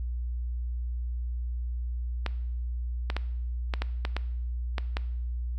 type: clicks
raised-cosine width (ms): 0.3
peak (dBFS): -14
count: 9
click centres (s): 2.263 / 3.101 / 3.166 / 3.738 / 3.82 / 4.051 / 4.166 / 4.782 / 4.969
effects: noise-tail reverb RT60 0.8 s tail -18 dB re dry + added 60 Hz sine -29 dBFS peak until 5.58 s